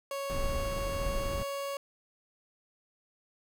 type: tone with pitch glide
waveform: 30% pulse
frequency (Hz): 554.4 to 557.9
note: C#5 to C#5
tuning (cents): 0 to +11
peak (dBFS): -31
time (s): 0.11-1.77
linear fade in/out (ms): 2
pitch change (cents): +11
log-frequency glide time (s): 1.07-1.49
type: noise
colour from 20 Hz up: brown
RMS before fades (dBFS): -34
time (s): 0.3-1.43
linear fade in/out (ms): 0
effects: none